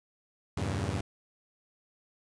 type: chord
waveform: sawtooth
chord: E diminished seventh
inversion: none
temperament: equal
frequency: 82.41 / 98 / 116.54 / 138.59 Hz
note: E2 / G2 / Bb2 / Db3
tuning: 0 / 0 / 0 / 0 cents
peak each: -32 / -29 / -34 / -34 dBFS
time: 0.57-1.01 s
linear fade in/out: 5 ms
effects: resampled to 22050 Hz + 10-bit